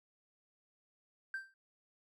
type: tone with exponential decay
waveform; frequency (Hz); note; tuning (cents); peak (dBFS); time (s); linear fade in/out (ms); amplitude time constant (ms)
triangle; 1568; G6; 0; -31; 1.34-1.54; 2; 42
effects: tanh soft clip ceiling -33 dBFS